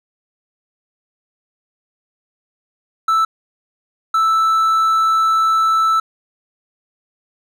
triangle tone bursts at uneven times, 1318.5 Hz, E6, in tune, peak -10 dBFS, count 2, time 3.08-3.25 / 4.14-6 s, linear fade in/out 5 ms, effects none

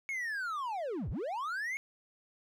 triangle linear two-way sweep, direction down then up, 2217 to 43.82 to 2217 Hz, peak -32 dBFS, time 0.09-1.77 s, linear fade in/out 0 ms, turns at 1.1 s, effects none

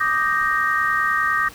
sine chord, Eb major seventh, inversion third, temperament equal, 1174.7 / 1244.5 / 1568 / 1864.7 Hz, D6 / Eb6 / G6 / Bb6, 0 / 0 / 0 / 0 cents, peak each -24 / -23 / -24 / -21 dBFS, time 0-1.49 s, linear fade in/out 10 ms, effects pink hiss -42 dBFS RMS until 1.54 s

